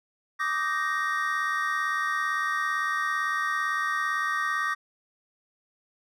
triangle chord, Eb major seventh, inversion third, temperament just, 1166.7 / 1244.5 / 1555.6 / 1866.8 Hz, D6 / Eb6 / G6 / Bb6, -12 / 0 / -14 / +2 cents, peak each -28 / -31 / -32 / -27 dBFS, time 0.39-4.75 s, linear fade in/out 20 ms, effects none

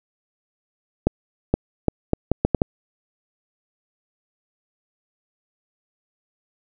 accelerating click train, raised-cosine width 2 ms, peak -3 dBFS, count 8, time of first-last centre 1.07-2.618 s, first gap 470 ms, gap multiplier 0.73, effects none

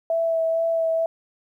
sine tone with vibrato, 657 Hz, E5, 6 cents flat, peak -19 dBFS, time 0.1-1.06 s, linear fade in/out 2 ms, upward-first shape sine, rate 2.2 Hz, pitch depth 15 cents each way, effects 10-bit

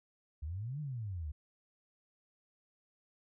sine exponential two-way sweep, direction up then down, 70.1 to 155.1 to 70.1 Hz, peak -37 dBFS, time 0.42-1.32 s, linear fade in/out 10 ms, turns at 0.8 s, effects none

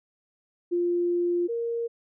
sine tone pair in turn, 349.2 / 466.1 Hz, F4 / A#4, 0 / 0 cents, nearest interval perfect fourth, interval 500 cents, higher second, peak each -22 / -26 dBFS, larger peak first, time 0.71-1.48 / 1.48-1.88 s, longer first, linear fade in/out 20 ms, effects none

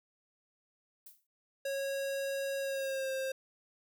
violet noise with exponential decay, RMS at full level -48 dBFS, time 1.06-1.27 s, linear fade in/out 5 ms, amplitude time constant 45 ms
square tone with pitch glide, 549 to 530.6 Hz, C#5 to C5, -17 to +24 cents, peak -34 dBFS, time 1.65-3.32 s, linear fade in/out 5 ms, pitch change -59 cents, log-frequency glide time 2.6-3.11 s
effects none

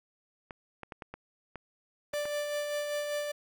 clicks, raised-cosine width 0.5 ms, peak -26 dBFS, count 8, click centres 0.508 / 0.833 / 0.922 / 1.022 / 1.14 / 1.557 / 2.137 / 2.255 s
45% pulse tone with tremolo, 588 Hz, D5, 2 cents sharp, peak -30 dBFS, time 2.13-3.32 s, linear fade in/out 10 ms, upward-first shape sine, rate 5.1 Hz, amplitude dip 35%
effects none

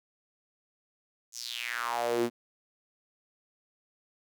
sawtooth tone with high-pass filter sweep, 119.2 Hz, A#2, 39 cents sharp, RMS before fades -32 dBFS, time 1.32-2.3 s, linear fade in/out 50 ms, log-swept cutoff 6800 to 260 Hz, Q 4.6, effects none

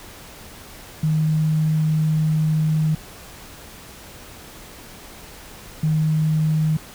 sine tone pair in turn, 155.9 / 155.9 Hz, D#3 / D#3, +4 / +4 cents, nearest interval unison, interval 0 cents, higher neither, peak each -16 dBFS, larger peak neither, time 1.03-2.95 / 5.83-6.77 s, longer first, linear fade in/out 5 ms, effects pink hiss -41 dBFS RMS until 6.94 s

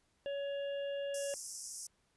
harmonic tone, 561 Hz, C#5, 21 cents sharp, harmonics 1 / 3 / 5 / 6, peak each -36 / -51 / -50 / -60 dBFS, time 0.26-1.34 s, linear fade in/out 0 ms
pink high-pass noise, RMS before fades -43 dBFS, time 1.14-1.87 s, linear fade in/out 5 ms, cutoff 5200 Hz, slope 96 dB/octave
effects pink hiss -75 dBFS RMS until 2.16 s + resampled to 24000 Hz

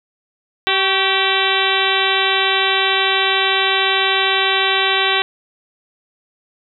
harmonic tone with a mistuned harmonic, 386.5 Hz, G4, 24 cents flat, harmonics 1 / 2 / 3 / 4 / 5 / 6 / 7 / 8 / 9 / 10, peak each -23 / -23 / -23 / -23 / -23 / -23 / -23 / -23 / -23 / -23 dBFS, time 0.67-5.22 s, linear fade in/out 0 ms, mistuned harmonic 3, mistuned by -49 cents, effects none

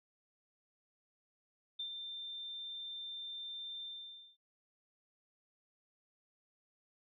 sine tone with ADSR envelope, 3581 Hz, A7, 30 cents sharp, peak -37 dBFS, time 1.79-4.37 s, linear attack 9 ms, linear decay 89 ms, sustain -5 dB, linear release 540 ms, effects none

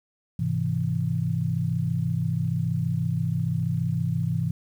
sine chord, Ab augmented, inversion none, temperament equal with one note detuned, 103.83 / 130.06 / 164.81 Hz, Ab2 / C3 / E3, 0 / -10 / 0 cents, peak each -29 / -27 / -26 dBFS, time 0.39-4.51 s, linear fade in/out 5 ms, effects 9-bit

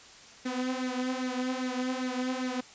sawtooth tone with flanger, 254.6 Hz, C4, 47 cents flat, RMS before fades -32 dBFS, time 0.45-2.61 s, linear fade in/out 10 ms, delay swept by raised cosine 0.47 to 4.57 ms, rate 2.5 Hz, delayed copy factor +0.7, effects white hiss -51 dBFS RMS until 2.74 s + resampled to 16000 Hz

